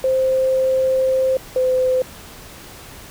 sine tone pair in turn, 523.3 / 512.5 Hz, C5 / C5, 0 / -36 cents, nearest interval unison, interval 36 cents, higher first, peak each -14 dBFS, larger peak neither, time 0.04-1.37 / 1.56-2.02 s, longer first, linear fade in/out 2 ms, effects pink hiss -39 dBFS RMS until 3.1 s

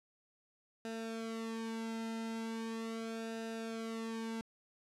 sawtooth tone with flanger, 225.7 Hz, A3, 44 cents sharp, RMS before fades -41 dBFS, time 0.85-4.41 s, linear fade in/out 0 ms, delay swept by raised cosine 0.92 to 1.77 ms, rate 0.39 Hz, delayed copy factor -0.8, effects low-pass 9000 Hz 12 dB/octave

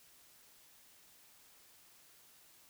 silence, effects white hiss -63 dBFS RMS until 2.69 s

